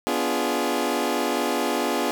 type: chord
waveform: 20% pulse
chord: B diminished seventh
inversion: none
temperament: equal with one note detuned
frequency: 246.9 / 291.5 / 349.2 / 415.3 Hz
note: B3 / D4 / F4 / Ab4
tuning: 0 / -13 / 0 / 0 cents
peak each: -23 dBFS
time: 0.07-2.11 s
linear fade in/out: 0 ms
effects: none